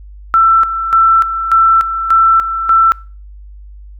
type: tone with tremolo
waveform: sine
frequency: 1336 Hz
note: E6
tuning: 23 cents sharp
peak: -5 dBFS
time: 0.34-2.92 s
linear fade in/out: 0 ms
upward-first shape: square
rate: 1.7 Hz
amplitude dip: 65%
effects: noise-tail reverb RT60 0.4 s tail -24 dB re dry + added 50 Hz sine -31 dBFS peak until 3.99 s